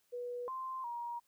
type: tone with pitch steps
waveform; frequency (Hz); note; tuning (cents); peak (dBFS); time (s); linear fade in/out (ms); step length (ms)
sine; 487.8 / 1044 / 948; B4 / C6 / A#5; -21 / -4 / +29; -38; 0.12-1.2; 20; 360
effects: white hiss -75 dBFS RMS until 1.27 s